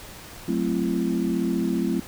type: chord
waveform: sine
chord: F# half-diminished seventh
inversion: none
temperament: equal with one note detuned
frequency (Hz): 185 / 220 / 261.6 / 337.7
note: F#3 / A3 / C4 / E4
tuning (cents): 0 / 0 / 0 / +42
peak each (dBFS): -27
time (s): 0.48-2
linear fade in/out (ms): 5
effects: pink hiss -42 dBFS RMS until 2.07 s